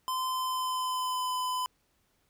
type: tone with pitch glide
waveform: square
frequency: 1029 to 1009.6 Hz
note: C6 to B5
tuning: -29 to +38 cents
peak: -30 dBFS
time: 0.08-1.66 s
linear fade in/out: 0 ms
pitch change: -33 cents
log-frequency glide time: 0.37-1.35 s
effects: pink hiss -72 dBFS RMS until 2.29 s